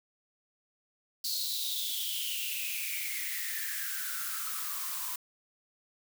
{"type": "noise with high-pass filter sweep", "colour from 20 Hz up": "blue", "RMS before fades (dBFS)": -35, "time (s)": [1.24, 5.16], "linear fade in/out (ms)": 5, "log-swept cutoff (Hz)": [4400, 980], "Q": 8.6, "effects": []}